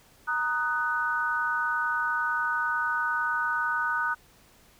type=chord; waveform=sine; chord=D# minor; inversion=second; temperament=just; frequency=933.4 / 1244.5 / 1493.4 Hz; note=A#5 / D#6 / F#6; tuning=+2 / 0 / +16 cents; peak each=-32 / -30 / -27 dBFS; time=0.27-4.15 s; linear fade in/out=20 ms; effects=pink hiss -58 dBFS RMS until 4.79 s